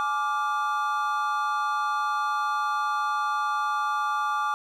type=chord; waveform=triangle; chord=D diminished; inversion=second; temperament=just; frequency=845.8 / 1174.7 / 1409.6 Hz; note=Ab5 / D6 / F6; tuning=+31 / 0 / +16 cents; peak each=-28 / -24 / -30 dBFS; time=0-4.54 s; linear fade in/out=0 ms; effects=none